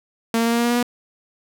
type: tone with pitch steps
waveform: sawtooth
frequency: 228.4 / 230.4 / 232.4 / 234.4 / 236.5 / 238.5 / 240.6 / 242.7 Hz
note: A#3 / A#3 / A#3 / A#3 / A#3 / A#3 / B3 / B3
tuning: -35 / -20 / -5 / +10 / +25 / +40 / -45 / -30 cents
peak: -13 dBFS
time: 0.34-0.828 s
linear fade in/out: 2 ms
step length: 61 ms
effects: none